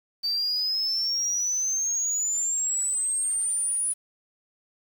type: exponential sweep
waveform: sine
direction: up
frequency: 4600 to 9920 Hz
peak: -22 dBFS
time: 0.23-3.94 s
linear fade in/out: 20 ms
effects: tanh soft clip ceiling -21 dBFS + 8-bit